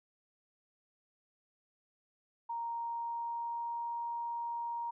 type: tone with pitch glide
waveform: sine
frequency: 932.3 to 938.8 Hz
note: A#5 to A#5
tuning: 0 to +12 cents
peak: -35 dBFS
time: 2.49-4.91 s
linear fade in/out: 10 ms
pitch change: +12 cents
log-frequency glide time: 2.67-3.93 s
effects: none